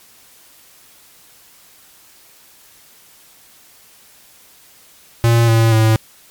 square tone with pitch steps, 116.54 / 113.62 / 110.76 Hz, A#2 / A#2 / A2, 0 / -44 / +12 cents, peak -10 dBFS, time 5.24-5.96 s, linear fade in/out 0 ms, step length 240 ms, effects white hiss -47 dBFS RMS until 6.3 s + MP3 96 kbps

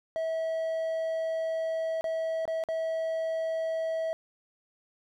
triangle tone with dropouts, 648 Hz, E5, 30 cents flat, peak -26 dBFS, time 0.16-4.13 s, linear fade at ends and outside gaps 0 ms, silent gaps 2.01-2.042 / 2.454-2.478 / 2.638-2.687 s, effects none

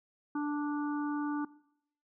harmonic tone, 293.7 Hz, D4, in tune, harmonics 1 / 3 / 4 / 5, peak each -31 / -41 / -43 / -45 dBFS, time 0.35-1.45 s, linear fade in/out 5 ms, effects noise-tail reverb RT60 0.7 s tail -20 dB re dry

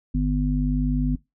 harmonic tone, 50.1 Hz, G1, 38 cents sharp, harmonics 1 / 3 / 5, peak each -22 / -26 / -24 dBFS, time 0.14-1.16 s, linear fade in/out 10 ms, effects noise-tail reverb RT60 0.2 s tail -21 dB re dry

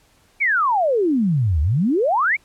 sine exponential two-way sweep, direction down then up, 2355 to 70.4 to 2355 Hz, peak -15 dBFS, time 0.4-2.37 s, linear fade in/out 20 ms, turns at 1.61 s, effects pink hiss -57 dBFS RMS until 2.44 s + low-pass 12000 Hz 12 dB/octave

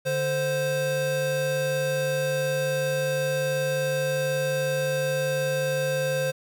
square tone pair together, 146.85 / 523.3 Hz, D3 / C5, 0 / 0 cents, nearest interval octave + minor seventh, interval 2200 cents, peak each -31 / -25 dBFS, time 0.05-6.32 s, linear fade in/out 20 ms, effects 9-bit

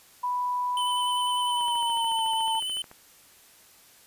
sine tone with pitch glide, 987.8 to 895.4 Hz, B5 to A5, 0 to +30 cents, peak -25 dBFS, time 0.23-2.6 s, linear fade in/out 10 ms, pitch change -170 cents, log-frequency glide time 1.41-2.24 s
square tone with vibrato, 3031 Hz, F#7, 41 cents sharp, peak -29 dBFS, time 0.77-2.82 s, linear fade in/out 2 ms, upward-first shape sine, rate 10 Hz, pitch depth 21 cents each way
click train, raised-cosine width 0.5 ms, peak -31 dBFS, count 19, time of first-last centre 1.61-2.914 s, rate 13.8 Hz
effects white hiss -55 dBFS RMS until 4.06 s + resampled to 32000 Hz

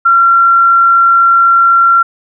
sine tone, 1368 Hz, F6, 36 cents flat, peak -4 dBFS, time 0.05-2.03 s, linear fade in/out 10 ms, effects none

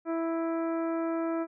harmonic tone with a mistuned harmonic, 329.6 Hz, E4, in tune, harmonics 1 / 2 / 3 / 4 / 5 / 6 / 7, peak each -29 / -34 / -42 / -40 / -49 / -54 / -53 dBFS, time 0.05-1.47 s, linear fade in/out 50 ms, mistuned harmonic 7, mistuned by +25 cents, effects none

